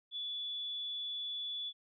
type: tone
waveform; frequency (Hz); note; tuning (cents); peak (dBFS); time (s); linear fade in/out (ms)
sine; 3440; A7; -40; -37; 0.11-1.73; 50
effects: none